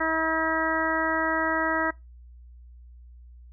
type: harmonic tone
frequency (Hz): 321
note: E4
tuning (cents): -46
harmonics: 1 / 2 / 3 / 4 / 5 / 6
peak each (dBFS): -30 / -30 / -30 / -30 / -30 / -30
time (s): 0-1.91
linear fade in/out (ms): 10
effects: noise-tail reverb RT60 0.2 s tail -22 dB re dry + added 60 Hz sine -45 dBFS peak until 3.52 s